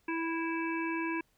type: harmonic tone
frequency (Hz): 328.9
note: E4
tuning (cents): -4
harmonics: 1 / 3 / 5 / 7 / 8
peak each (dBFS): -33 / -38 / -40 / -41 / -42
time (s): 0.08-1.21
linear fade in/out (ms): 5
effects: pink hiss -72 dBFS RMS until 1.37 s